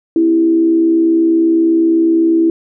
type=tone with frequency modulation; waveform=sine; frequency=329.6 Hz; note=E4; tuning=in tune; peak=-8 dBFS; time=0.16-2.5 s; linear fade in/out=2 ms; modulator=68.1 Hz; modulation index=0.38; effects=none